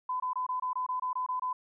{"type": "tone bursts", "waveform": "sine", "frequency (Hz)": 1010, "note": "B5", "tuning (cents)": 39, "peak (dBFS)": -29, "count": 11, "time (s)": [0.09, 1.53], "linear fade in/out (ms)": 5, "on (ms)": 110, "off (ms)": 23, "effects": []}